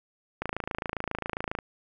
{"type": "click train", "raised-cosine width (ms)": 0.5, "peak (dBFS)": -15, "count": 33, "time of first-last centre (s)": [0.42, 1.588], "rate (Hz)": 27.4, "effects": []}